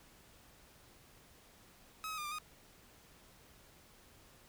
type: tone with pitch steps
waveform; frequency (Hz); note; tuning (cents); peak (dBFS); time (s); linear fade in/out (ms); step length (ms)
sawtooth; 1278 / 1270 / 1207 / 1187 / 1237; D#6 / D#6 / D6 / D6 / D#6; +46 / +35 / +47 / +18 / -10; -36; 2.04-2.385; 0; 69
effects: pink hiss -62 dBFS RMS until 4.48 s